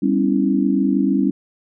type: tone cluster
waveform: sine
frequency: 197.2 / 249.9 / 276.3 / 325.8 Hz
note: G3 / B3 / C#4 / E4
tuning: +11 / +21 / -6 / -20 cents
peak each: -19 / -23 / -18 / -22 dBFS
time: 0.02-1.31 s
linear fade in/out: 10 ms
effects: none